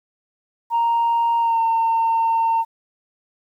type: tone with pitch glide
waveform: sine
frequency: 931 to 909.7 Hz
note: A#5 to A#5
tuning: -2 to -43 cents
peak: -14 dBFS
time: 0.7-2.65 s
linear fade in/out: 50 ms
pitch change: -41 cents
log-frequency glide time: 1.39-1.6 s
effects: tanh soft clip ceiling -13 dBFS + 9-bit